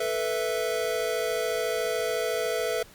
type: chord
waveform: square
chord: A suspended second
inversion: none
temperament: equal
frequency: 440 / 493.9 / 659.3 Hz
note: A4 / B4 / E5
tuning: 0 / 0 / 0 cents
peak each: -31 dBFS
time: 0-2.83 s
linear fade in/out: 5 ms
effects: pink hiss -52 dBFS RMS until 2.94 s + Opus 48 kbps